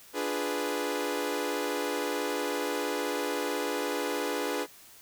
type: chord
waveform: sawtooth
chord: D diminished seventh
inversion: none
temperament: equal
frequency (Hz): 293.7 / 349.2 / 415.3 / 493.9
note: D4 / F4 / Ab4 / Cb5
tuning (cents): 0 / 0 / 0 / 0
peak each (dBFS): -31 / -34 / -30 / -30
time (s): 0.13-4.67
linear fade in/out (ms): 50
effects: white hiss -53 dBFS RMS until 5.01 s

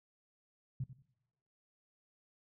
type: tone with echo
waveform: sine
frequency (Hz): 130.81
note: C3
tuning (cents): 0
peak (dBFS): -34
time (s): 0.8-0.84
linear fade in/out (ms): 5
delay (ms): 92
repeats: 2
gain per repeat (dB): -13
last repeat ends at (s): 1.024
effects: noise-tail reverb RT60 0.9 s tail -20 dB re dry

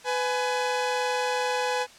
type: tone pair together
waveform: sawtooth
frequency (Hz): 499.5 / 840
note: B4 / G#5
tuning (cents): +20 / +19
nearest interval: major sixth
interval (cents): 899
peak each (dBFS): -23 / -24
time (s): 0.04-1.87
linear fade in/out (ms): 50
effects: white hiss -50 dBFS RMS until 1.98 s + low-pass 7000 Hz 12 dB/octave

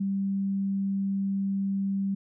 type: tone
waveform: sine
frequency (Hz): 196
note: G3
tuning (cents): 0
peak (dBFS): -25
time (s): 0-2.15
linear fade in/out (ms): 10
effects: none

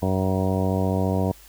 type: harmonic tone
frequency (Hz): 94.5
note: F#2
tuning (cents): +37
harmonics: 1 / 2 / 3 / 4 / 5 / 6 / 7 / 8 / 10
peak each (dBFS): -24 / -25 / -29 / -32 / -30 / -32 / -31 / -35 / -35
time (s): 0.02-1.32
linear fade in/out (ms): 5
effects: added 50 Hz sine -50 dBFS peak until 1.48 s + white hiss -50 dBFS RMS until 1.48 s

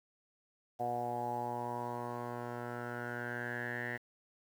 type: tone with low-pass filter sweep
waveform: 10% pulse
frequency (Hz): 120.6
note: B2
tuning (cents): -41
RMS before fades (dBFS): -39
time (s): 0.79-3.98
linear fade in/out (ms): 20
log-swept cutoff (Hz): 720 to 1900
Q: 8.3
effects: 10-bit

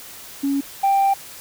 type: tone pair in turn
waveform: sine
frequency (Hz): 278.2 / 786.9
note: C#4 / G5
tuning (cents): +6 / +6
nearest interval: octave + tritone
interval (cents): 1800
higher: second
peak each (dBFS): -17 / -12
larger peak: second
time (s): 0.43-0.61 / 0.83-1.14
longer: second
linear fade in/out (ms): 10
effects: tanh soft clip ceiling -12 dBFS + white hiss -39 dBFS RMS until 1.4 s

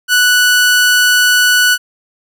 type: tone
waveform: sawtooth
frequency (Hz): 1480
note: F#6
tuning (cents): 0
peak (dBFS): -4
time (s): 0.08-1.78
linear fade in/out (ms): 50
effects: none

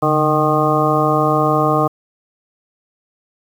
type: harmonic tone with a mistuned harmonic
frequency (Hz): 153.6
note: D#3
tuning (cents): -22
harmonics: 1 / 2 / 3 / 4 / 5 / 7 / 8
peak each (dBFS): -20 / -20 / -20 / -20 / -20 / -20 / -20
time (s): 0.02-1.88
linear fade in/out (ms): 10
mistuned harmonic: 1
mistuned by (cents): -100
effects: 7-bit

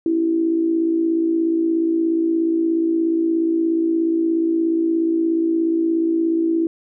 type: tone with amplitude modulation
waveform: sine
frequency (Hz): 329.6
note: E4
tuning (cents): 0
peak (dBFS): -13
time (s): 0.06-6.67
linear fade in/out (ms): 2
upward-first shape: sine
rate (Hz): 56.9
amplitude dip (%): 55
effects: none

